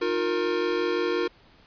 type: chord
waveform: square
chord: Eb suspended second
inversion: none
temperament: equal with one note detuned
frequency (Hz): 311.1 / 356.8 / 466.2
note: Eb4 / F4 / Bb4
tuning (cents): 0 / +37 / 0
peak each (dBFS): -33 / -27 / -28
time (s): 0.01-1.28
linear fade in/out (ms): 10
effects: pink hiss -56 dBFS RMS until 1.66 s + resampled to 11025 Hz